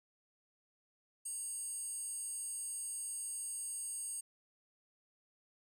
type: tone with high-pass filter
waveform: square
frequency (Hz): 947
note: A#5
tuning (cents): +27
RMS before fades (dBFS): -42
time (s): 1.25-4.21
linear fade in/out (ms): 10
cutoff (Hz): 8500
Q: 7.4
effects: none